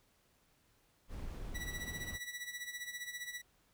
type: noise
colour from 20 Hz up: brown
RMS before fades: -44 dBFS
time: 1.08-2.19 s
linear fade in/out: 50 ms
type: tone with tremolo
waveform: sawtooth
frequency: 1950 Hz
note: B6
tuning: 23 cents flat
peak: -36 dBFS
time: 1.54-3.42 s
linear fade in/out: 20 ms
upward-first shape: sine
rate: 15 Hz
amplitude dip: 70%
effects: pink hiss -72 dBFS RMS until 3.73 s